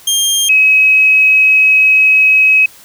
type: tone pair in turn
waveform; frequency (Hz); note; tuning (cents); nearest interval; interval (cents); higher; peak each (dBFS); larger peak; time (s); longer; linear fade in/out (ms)
20% pulse / sine; 3202 / 2551; G7 / D#7; +36 / +43; major third; 393; first; -5; neither; 0.07-0.49 / 0.49-2.66; second; 5
effects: white hiss -40 dBFS RMS until 2.84 s